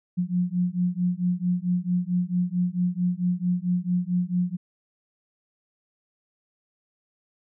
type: beating tone pair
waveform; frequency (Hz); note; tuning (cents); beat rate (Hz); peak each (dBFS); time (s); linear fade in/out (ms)
sine; 176.4 / 180.9; F3 / F#3; +18 / -39; 4.5; -25; 0.17-4.57; 20
effects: none